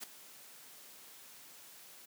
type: noise with ADSR envelope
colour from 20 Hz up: white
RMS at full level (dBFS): -41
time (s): 0-2.06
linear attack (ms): 35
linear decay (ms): 5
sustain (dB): -14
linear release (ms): 11
effects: high-pass 150 Hz 12 dB/octave